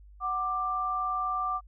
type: tone pair together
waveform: sine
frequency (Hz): 741.9 / 1182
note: F#5 / D6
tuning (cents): +4 / +11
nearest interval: minor sixth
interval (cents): 807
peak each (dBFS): -34 / -28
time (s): 0.2-1.61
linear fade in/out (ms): 50
effects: added 50 Hz sine -49 dBFS peak until 1.67 s